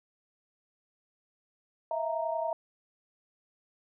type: tone cluster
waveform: sine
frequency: 647 / 678 / 929 Hz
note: E5 / E5 / A#5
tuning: -32 / +49 / -6 cents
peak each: -32 / -35 / -34 dBFS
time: 1.91-2.53 s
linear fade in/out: 2 ms
effects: none